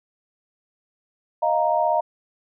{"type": "chord", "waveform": "sine", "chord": "Eb suspended second", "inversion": "none", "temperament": "equal", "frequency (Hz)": [622.3, 698.5, 932.3], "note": ["Eb5", "F5", "Bb5"], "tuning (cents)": [0, 0, 0], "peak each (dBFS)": -22, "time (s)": [1.42, 2.01], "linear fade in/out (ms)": 10, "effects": []}